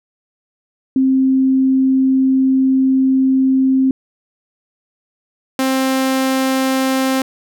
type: tone pair in turn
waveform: sine / sawtooth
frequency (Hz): 264 / 264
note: C4 / C4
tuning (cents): +16 / +16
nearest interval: unison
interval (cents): 0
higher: neither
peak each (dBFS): -10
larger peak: neither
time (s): 0.96-3.91 / 5.59-7.22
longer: first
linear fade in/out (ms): 2
effects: none